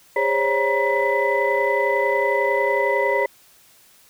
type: tone cluster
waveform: sine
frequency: 405.4 / 530 / 561 / 950 / 2001 Hz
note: G#4 / C5 / C#5 / A#5 / B6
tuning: -42 / +22 / +21 / +33 / +22 cents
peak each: -23 dBFS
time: 0.16-3.26 s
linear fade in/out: 5 ms
effects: tanh soft clip ceiling -8 dBFS + white hiss -53 dBFS RMS until 4.09 s